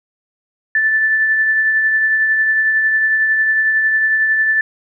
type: tone with tremolo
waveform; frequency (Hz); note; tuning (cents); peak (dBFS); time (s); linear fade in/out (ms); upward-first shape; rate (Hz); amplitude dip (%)
sine; 1758; A6; -2; -10; 0.75-4.61; 2; triangle; 11; 35
effects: none